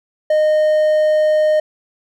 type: tone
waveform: triangle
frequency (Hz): 615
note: D#5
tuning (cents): -20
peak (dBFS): -9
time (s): 0.3-1.6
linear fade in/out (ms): 5
effects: none